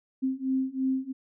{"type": "beating tone pair", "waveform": "sine", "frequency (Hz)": [261.6, 264.6], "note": ["C4", "C4"], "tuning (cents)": [0, 20], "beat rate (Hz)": 3, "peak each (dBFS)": [-29, -28], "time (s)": [0.22, 1.13], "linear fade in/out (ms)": 20, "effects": []}